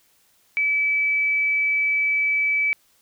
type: tone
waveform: sine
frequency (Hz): 2300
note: D7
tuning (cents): -37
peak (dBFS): -18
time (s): 0.57-2.73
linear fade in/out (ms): 0
effects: white hiss -61 dBFS RMS until 3.01 s